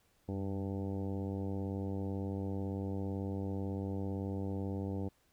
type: harmonic tone with a mistuned harmonic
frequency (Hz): 98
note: G2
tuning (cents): 0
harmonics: 1 / 2 / 3 / 4 / 5 / 6 / 7 / 8 / 9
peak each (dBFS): -38 / -40 / -42 / -46 / -46 / -54 / -55 / -55 / -57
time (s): 0.28-5.09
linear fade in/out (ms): 10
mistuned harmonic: 1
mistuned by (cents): -87
effects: pink hiss -72 dBFS RMS until 5.32 s